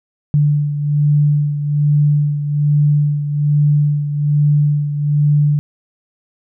sine beating tone pair, 146.83 / 148.03 Hz, D3 / D3, 0 / +14 cents, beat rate 1.2 Hz, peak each -12 / -19 dBFS, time 0.34-5.59 s, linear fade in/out 0 ms, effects none

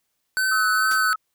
square tone with vibrato, 1511 Hz, F#6, 36 cents sharp, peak -20 dBFS, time 0.37-1.13 s, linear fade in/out 0 ms, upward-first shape sine, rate 2.3 Hz, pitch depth 22 cents each way
sine tone, 1291 Hz, E6, 37 cents flat, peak -22 dBFS, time 0.51-1.16 s, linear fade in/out 10 ms
white noise with exponential decay, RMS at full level -29 dBFS, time 0.91-1.06 s, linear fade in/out 1 ms, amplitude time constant 32 ms
effects white hiss -74 dBFS RMS until 1.34 s

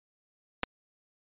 clicks, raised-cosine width 0.3 ms, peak -11 / -16 dBFS, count 2, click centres 0.633 / 0.637 s, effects resampled to 8000 Hz

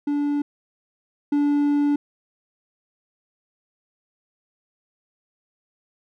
triangle tone pair in turn, 289.6 / 289.6 Hz, D4 / D4, -24 / -24 cents, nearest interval unison, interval 0 cents, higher neither, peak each -18 / -15 dBFS, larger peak second, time 0.07-0.42 / 1.32-1.96 s, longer second, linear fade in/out 5 ms, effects none

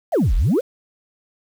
sine exponential two-way sweep, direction down then up, 810 to 35.27 to 587 Hz, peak -12 dBFS, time 0.12-0.61 s, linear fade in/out 20 ms, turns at 0.35 s, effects tanh soft clip ceiling -12 dBFS + 7-bit

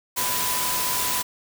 sine tone in noise, 997 Hz, B5, 16 cents sharp, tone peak -30 dBFS, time 0.16-1.23 s, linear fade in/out 20 ms, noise white, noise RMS -25 dBFS, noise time 0.16-1.23 s, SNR -8 dB, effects none

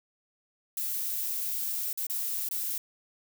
violet noise with dropouts, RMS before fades -32 dBFS, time 0.77-2.78 s, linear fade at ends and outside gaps 2 ms, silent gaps 1.93-1.975 / 2.068-2.098 / 2.488-2.511 s, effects none

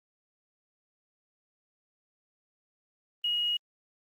sine tone with quantisation, 2888 Hz, F#7, 43 cents flat, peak -26 dBFS, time 3.24-3.57 s, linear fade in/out 5 ms, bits 9, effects Opus 24 kbps

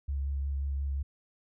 sine tone with vibrato, 69.4 Hz, C#2, 3 cents sharp, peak -29 dBFS, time 0.08-1.03 s, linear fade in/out 10 ms, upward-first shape sine, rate 5.6 Hz, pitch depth 18 cents each way, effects none

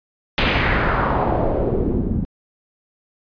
pink noise with low-pass filter sweep, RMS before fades -19 dBFS, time 0.38-2.25 s, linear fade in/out 0 ms, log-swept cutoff 3200 to 200 Hz, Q 2, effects resampled to 11025 Hz

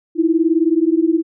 sine beating tone pair, 317.7 / 336.7 Hz, D#4 / E4, +36 / +37 cents, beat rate 19 Hz, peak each -15 dBFS, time 0.15-1.23 s, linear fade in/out 50 ms, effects none

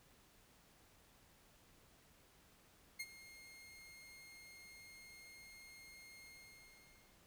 sawtooth tone with ADSR envelope, 2136 Hz, C7, 35 cents sharp, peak -37 dBFS, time 2.99-7.19 s, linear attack 13 ms, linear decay 46 ms, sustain -16 dB, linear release 930 ms, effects pink hiss -68 dBFS RMS until 7.26 s

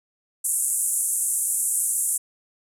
white band-pass noise, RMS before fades -24 dBFS, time 0.44-2.18 s, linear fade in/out 10 ms, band 7800 to 11000 Hz, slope 48 dB/octave, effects none

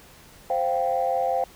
sine chord, C suspended fourth, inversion none, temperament equal, 523.3 / 698.5 / 784 Hz, C5 / F5 / G5, 0 / 0 / 0 cents, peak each -25 dBFS, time 0.5-1.44 s, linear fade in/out 2 ms, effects tanh soft clip ceiling -13 dBFS + pink hiss -50 dBFS RMS until 1.55 s

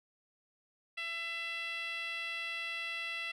10% pulse tone with band-pass filter, 670 Hz, E5, 28 cents sharp, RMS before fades -39 dBFS, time 0.97-3.32 s, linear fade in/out 10 ms, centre 2500 Hz, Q 2.6, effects none

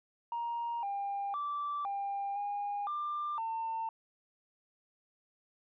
sine tone with pitch steps, 939 / 800 / 1165 / 798 / 815 / 1190 / 901 Hz, A#5 / G5 / D6 / G5 / G#5 / D6 / A5, +12 / +35 / -14 / +31 / -33 / +22 / +41 cents, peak -32 dBFS, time 0.32-3.89 s, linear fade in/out 2 ms, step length 510 ms, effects tanh soft clip ceiling -30 dBFS

